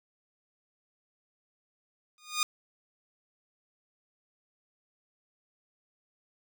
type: tone with exponential growth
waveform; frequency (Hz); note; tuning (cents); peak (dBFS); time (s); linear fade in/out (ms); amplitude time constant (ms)
10% pulse; 1226; D#6; -26; -14; 2.18-2.43; 1; 53
effects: none